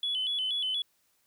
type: tone with vibrato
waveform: sine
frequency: 3209 Hz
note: G7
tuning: 40 cents sharp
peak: -27 dBFS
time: 0.03-0.82 s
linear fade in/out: 2 ms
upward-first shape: square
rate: 4.2 Hz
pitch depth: 96 cents each way
effects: tanh soft clip ceiling -23 dBFS + white hiss -71 dBFS RMS until 1.26 s